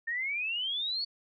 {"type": "exponential sweep", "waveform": "sine", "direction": "up", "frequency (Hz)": [1804, 4505], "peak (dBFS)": -30, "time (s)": [0.07, 1.05], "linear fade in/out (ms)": 10, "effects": []}